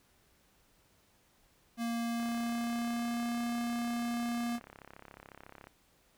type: tone with pitch glide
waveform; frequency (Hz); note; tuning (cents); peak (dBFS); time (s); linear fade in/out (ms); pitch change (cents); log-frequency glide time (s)
square; 233.1 to 237; A#3 to A#3; 0 to +29; -33; 1.77-4.6; 50; +29; 1.94-3.38
type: click train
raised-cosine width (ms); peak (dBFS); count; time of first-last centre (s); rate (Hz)
0.5; -34; 119; 2.2-5.671; 34
effects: pink hiss -68 dBFS RMS until 6.17 s